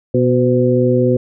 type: harmonic tone with a mistuned harmonic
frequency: 123.47 Hz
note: B2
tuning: in tune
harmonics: 1 / 2 / 3 / 4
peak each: -16 / -16 / -16 / -16 dBFS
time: 0.14-1.17 s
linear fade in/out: 5 ms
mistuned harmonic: 4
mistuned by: +46 cents
effects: none